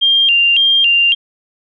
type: tone with vibrato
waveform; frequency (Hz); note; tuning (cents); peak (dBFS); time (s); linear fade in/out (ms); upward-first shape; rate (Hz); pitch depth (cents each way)
sine; 2987; F#7; +16; -8; 0.01-1.15; 20; square; 1.8; 120
effects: none